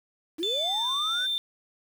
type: linear sweep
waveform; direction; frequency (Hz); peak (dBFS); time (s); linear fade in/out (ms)
sine; up; 294.4 to 1566; -28; 0.38-1.27; 20
type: tone with pitch glide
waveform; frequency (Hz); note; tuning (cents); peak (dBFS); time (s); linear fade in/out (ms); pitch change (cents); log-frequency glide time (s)
sine; 3520 to 3573; A7 to A7; 0 to +26; -24; 0.43-1.38; 0; +26; 0.61-0.75
effects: tanh soft clip ceiling -22 dBFS + 8-bit